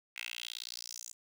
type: tone with high-pass filter sweep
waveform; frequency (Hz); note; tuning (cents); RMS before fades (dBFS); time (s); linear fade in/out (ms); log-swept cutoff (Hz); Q
10% pulse; 58.8; A#1; +16; -44; 0.16-1.13; 5; 2300 to 7200; 3.9
effects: none